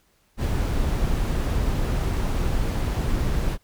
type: noise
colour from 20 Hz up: brown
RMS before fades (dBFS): -23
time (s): 0.37-3.58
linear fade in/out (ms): 50
effects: pink hiss -64 dBFS RMS until 3.63 s